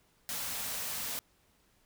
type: band-stop noise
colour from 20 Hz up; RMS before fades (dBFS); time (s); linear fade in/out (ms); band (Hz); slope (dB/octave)
white; -37; 0.29-1.19; 0; 300 to 420; 96
effects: pink hiss -69 dBFS RMS until 1.85 s

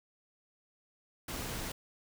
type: noise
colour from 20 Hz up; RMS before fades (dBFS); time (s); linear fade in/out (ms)
pink; -39; 1.28-1.72; 5
effects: none

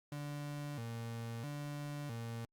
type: tone with vibrato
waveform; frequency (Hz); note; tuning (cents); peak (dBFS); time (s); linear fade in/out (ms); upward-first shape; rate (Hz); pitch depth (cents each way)
35% pulse; 129.9; C3; -12; -39; 0.12-2.45; 2; square; 0.76; 200
effects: Opus 48 kbps

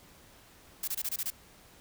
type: noise bursts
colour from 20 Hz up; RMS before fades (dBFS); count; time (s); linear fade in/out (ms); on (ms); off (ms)
blue; -33; 7; 0.83-1.303; 5; 47; 24
effects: pink hiss -57 dBFS RMS until 1.8 s

